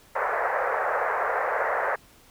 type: band-pass noise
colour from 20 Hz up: pink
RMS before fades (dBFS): -26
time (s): 0.15-1.96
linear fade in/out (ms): 10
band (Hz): 470 to 1900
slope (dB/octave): 48
effects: pink hiss -55 dBFS RMS until 2.3 s